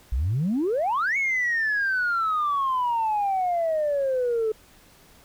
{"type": "exponential two-way sweep", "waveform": "sine", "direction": "up then down", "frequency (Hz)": [55, 2230, 430.2], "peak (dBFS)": -20, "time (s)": [0.12, 4.52], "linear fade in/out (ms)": 5, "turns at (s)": 1.17, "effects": ["tanh soft clip ceiling -18 dBFS", "pink hiss -54 dBFS RMS until 5.24 s"]}